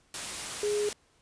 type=tone in noise; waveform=sine; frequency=415.3 Hz; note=G#4; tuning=in tune; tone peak=-26 dBFS; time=0.63-0.89 s; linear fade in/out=2 ms; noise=white; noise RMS=-36 dBFS; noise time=0.14-0.93 s; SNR=+7 dB; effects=pink hiss -66 dBFS RMS until 1.21 s + resampled to 22050 Hz